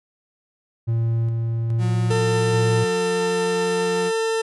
triangle tone with tremolo, 114.9 Hz, A#2, 25 cents flat, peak -16 dBFS, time 0.87-2.85 s, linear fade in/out 20 ms, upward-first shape square, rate 1.2 Hz, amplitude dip 25%
35% pulse tone with pitch glide, 180.4 to 178.33 Hz, F#3 to F3, -44 to +36 cents, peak -25 dBFS, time 1.78-4.12 s, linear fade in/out 50 ms, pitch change -20 cents, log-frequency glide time 2.81-3.22 s
40% pulse tone, 448.5 Hz, A4, 33 cents sharp, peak -19 dBFS, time 2.1-4.42 s, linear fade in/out 10 ms
effects resampled to 24000 Hz

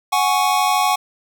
square chord, F# suspended second, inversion none, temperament just, 740 / 832.5 / 1110 Hz, F#5 / G#5 / C#6, 0 / +4 / +2 cents, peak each -20 dBFS, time 0.12-0.96 s, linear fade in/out 10 ms, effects none

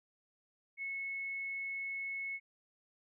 sine tone, 2194 Hz, C#7, 18 cents flat, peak -37 dBFS, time 0.77-2.4 s, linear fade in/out 50 ms, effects none

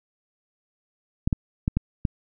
clicks, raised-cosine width 5 ms, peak -9 dBFS, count 5, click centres 1.275 / 1.328 / 1.679 / 1.77 / 2.052 s, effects none

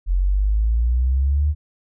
sine exponential sweep, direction up, 43.65 to 76.5 Hz, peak -15 dBFS, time 0.06-1.55 s, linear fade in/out 50 ms, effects none

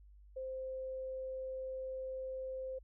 sine tone, 522 Hz, C5, 4 cents flat, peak -39 dBFS, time 0.36-2.79 s, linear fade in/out 10 ms, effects added 50 Hz sine -56 dBFS peak until 2.83 s

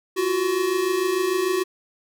square tone pair together, 347.1 / 373.8 Hz, F4 / F#4, -11 / +18 cents, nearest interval minor second, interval 129 cents, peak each -27 / -22 dBFS, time 0.16-1.64 s, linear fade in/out 20 ms, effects none

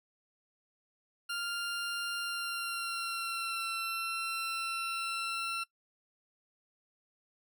20% pulse tone with pitch glide, 1396.9 to 1350.1 Hz, F6 to E6, 0 to +41 cents, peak -29 dBFS, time 1.29-5.64 s, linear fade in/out 10 ms, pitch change -59 cents, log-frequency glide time 2.18-3.64 s, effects noise-tail reverb RT60 0.1 s tail -19 dB re dry

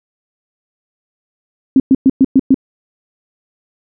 sine tone bursts, 265.9 Hz, C4, 28 cents sharp, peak -4 dBFS, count 6, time 1.76-2.544 s, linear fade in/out 2 ms, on 39 ms, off 110 ms, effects none

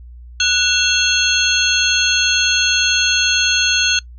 sine tone cluster, 1478 / 2709 / 3338 / 4266 / 6380 Hz, F#6 / E7 / G#7 / C8 / G8, -2 / +47 / +8 / +33 / +30 cents, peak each -19 dBFS, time 0.4-3.99 s, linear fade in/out 2 ms, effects noise-tail reverb RT60 0.1 s tail -24 dB re dry + added 60 Hz sine -34 dBFS peak until 4.18 s

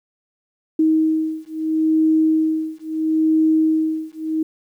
sine beating tone pair, 315.7 / 316.45 Hz, D#4 / D#4, +25 / +29 cents, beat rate 0.75 Hz, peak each -18 dBFS, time 0.79-4.43 s, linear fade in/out 5 ms, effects 9-bit

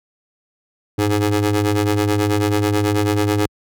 25% pulse ring-modulated tone, 104.8 Hz, G#2, 16 cents sharp, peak -8 dBFS, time 0.98-3.46 s, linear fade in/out 5 ms, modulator 205 Hz, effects high-pass 60 Hz 12 dB/octave

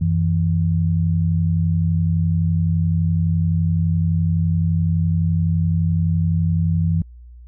sine tone pair together, 91.82 / 163.6 Hz, F#2 / E3, -13 / -13 cents, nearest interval minor seventh, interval 1000 cents, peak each -18 dBFS, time 0.01-7.02 s, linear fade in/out 5 ms, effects added 60 Hz sine -38 dBFS peak until 7.47 s

